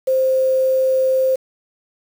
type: tone with quantisation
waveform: sine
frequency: 523.3 Hz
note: C5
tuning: in tune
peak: -13 dBFS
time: 0.07-1.36 s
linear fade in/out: 10 ms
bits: 6
effects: none